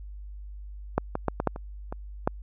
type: clicks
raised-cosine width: 1 ms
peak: -8 / -13 / -10 / -12 / -8 / -23 / -20 / -8 dBFS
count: 8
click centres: 0.98 / 1.154 / 1.283 / 1.401 / 1.473 / 1.561 / 1.925 / 2.275 s
effects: added 50 Hz sine -38 dBFS peak until 2.42 s